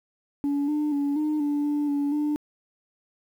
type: tone with pitch steps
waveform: sine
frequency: 284.9 / 299.1 / 284.6 / 304.1 / 290.8 / 293.3 / 285.9 / 297.4 Hz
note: C#4 / D4 / C#4 / D#4 / D4 / D4 / D4 / D4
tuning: +48 / +32 / +46 / -40 / -17 / -2 / -46 / +22 cents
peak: -20 dBFS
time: 0.44-2.36 s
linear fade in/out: 0 ms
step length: 240 ms
effects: tanh soft clip ceiling -21 dBFS + 9-bit